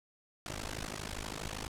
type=noise with amplitude modulation; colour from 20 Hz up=pink; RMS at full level=-36 dBFS; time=0.46-1.68 s; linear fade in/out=0 ms; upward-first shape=sine; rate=52.5 Hz; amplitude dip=100%; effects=low-pass 9000 Hz 12 dB/octave